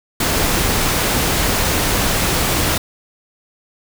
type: noise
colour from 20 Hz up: pink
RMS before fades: -17 dBFS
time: 0.2-2.78 s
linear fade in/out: 5 ms
effects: none